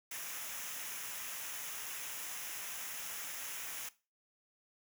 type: noise with comb filter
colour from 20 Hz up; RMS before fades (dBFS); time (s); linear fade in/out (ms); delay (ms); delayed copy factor
white; -43; 0.11-3.89; 5; 0.23; -0.6
effects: noise-tail reverb RT60 0.3 s tail -18 dB re dry